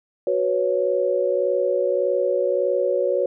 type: chord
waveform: sine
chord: F# suspended fourth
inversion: none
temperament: just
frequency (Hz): 370 / 493.3 / 555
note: F#4 / B4 / C#5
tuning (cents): 0 / -2 / +2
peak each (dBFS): -24 / -23 / -21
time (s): 0.27-3.26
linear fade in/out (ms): 2
effects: none